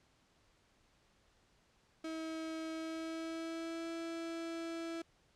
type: tone with pitch glide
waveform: 35% pulse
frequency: 321 to 331.4 Hz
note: E4 to E4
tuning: -46 to +9 cents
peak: -38 dBFS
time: 2.04-5.02 s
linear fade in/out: 5 ms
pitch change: +55 cents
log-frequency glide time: 2.71-3.9 s
effects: pink hiss -71 dBFS RMS until 5.35 s + low-pass 7000 Hz 12 dB/octave